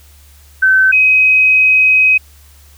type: tone pair in turn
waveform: sine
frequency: 1534 / 2528 Hz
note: G6 / D#7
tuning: -38 / +27 cents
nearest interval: major sixth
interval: 865 cents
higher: second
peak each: -6 dBFS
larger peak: neither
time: 0.62-0.92 / 0.92-2.18 s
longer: second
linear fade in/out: 10 ms
effects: added 72 Hz sine -41 dBFS peak until 2.77 s + white hiss -47 dBFS RMS until 2.77 s